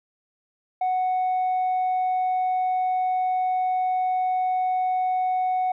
triangle tone with tanh clipping, 740 Hz, F#5, in tune, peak -21 dBFS, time 0.81-5.72 s, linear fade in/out 5 ms, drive 6 dB, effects none

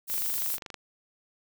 violet noise, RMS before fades -30 dBFS, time 0.07-0.59 s, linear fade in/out 50 ms
click train, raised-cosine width 0.2 ms, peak -22 dBFS, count 17, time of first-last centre 0.1-0.743 s, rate 24.9 Hz
effects none

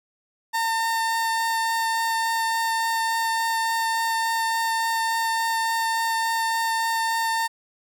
30% pulse tone with vibrato, 907 Hz, A#5, 48 cents flat, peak -19 dBFS, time 0.53-7.48 s, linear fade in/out 20 ms, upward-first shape triangle, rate 3.5 Hz, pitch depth 9 cents each way, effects none

